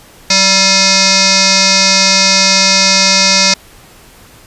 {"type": "tone with frequency modulation", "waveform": "sine", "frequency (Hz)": 190, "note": "F#3", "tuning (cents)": 46, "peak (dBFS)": -6, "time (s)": [0.3, 3.54], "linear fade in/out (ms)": 5, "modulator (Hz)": 774, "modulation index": 7.8, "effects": ["pink hiss -40 dBFS RMS until 4.46 s", "resampled to 32000 Hz"]}